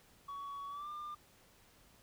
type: tone with pitch glide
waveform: sine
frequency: 1124 to 1197.7 Hz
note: C#6 to D6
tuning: +24 to +34 cents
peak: -39 dBFS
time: 0.28-1.15 s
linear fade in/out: 10 ms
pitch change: +110 cents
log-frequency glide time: 0.69-0.89 s
effects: tanh soft clip ceiling -41 dBFS + pink hiss -65 dBFS RMS until 2.02 s